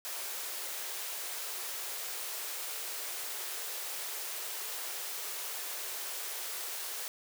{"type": "high-pass noise", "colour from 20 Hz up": "white", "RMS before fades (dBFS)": -39, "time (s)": [0.05, 7.08], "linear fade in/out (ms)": 0, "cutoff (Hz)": 350, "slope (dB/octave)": 96, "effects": []}